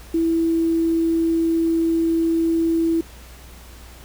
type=tone with quantisation; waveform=sine; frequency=329.6 Hz; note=E4; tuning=in tune; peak=-16 dBFS; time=0.14-3.01 s; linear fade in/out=5 ms; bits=7; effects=added 60 Hz sine -41 dBFS peak until 4.04 s + pink hiss -45 dBFS RMS until 4.04 s